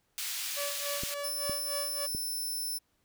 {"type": "high-pass noise", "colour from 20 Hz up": "pink", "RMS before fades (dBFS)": -36, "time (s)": [0.18, 1.14], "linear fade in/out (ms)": 0, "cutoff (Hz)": 2800, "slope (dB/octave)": 12}
{"type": "tone with tremolo", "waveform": "sawtooth", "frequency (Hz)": 573, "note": "D5", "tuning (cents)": -43, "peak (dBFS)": -30, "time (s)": [0.56, 2.07], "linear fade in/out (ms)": 20, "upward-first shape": "sine", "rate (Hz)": 3.5, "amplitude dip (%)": 85}
{"type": "clicks", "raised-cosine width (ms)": 3, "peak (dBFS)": -25, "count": 3, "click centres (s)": [1.035, 1.496, 2.149]}
{"type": "tone", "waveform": "10% pulse", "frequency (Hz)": 5320, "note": "E8", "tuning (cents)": 15, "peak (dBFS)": -27, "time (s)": [1.23, 2.79], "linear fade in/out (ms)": 20}
{"effects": ["pink hiss -74 dBFS RMS until 3.04 s"]}